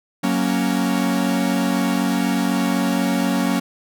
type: chord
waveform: 45% pulse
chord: F# major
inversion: none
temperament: equal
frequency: 185 / 233.1 / 277.2 Hz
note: F#3 / A#3 / C#4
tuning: 0 / 0 / 0 cents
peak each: -22 dBFS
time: 0.23-3.6 s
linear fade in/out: 10 ms
effects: none